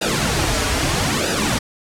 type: noise with flanger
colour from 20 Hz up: pink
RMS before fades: -19 dBFS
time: 0.01-1.59 s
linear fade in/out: 10 ms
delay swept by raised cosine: 0.91 to 5.81 ms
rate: 0.78 Hz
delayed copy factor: -0.8
effects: low-pass 9000 Hz 12 dB/octave